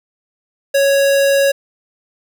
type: tone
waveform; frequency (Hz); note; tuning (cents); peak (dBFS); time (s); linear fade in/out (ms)
square; 554.4; C#5; 0; -11; 0.74-1.52; 10
effects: none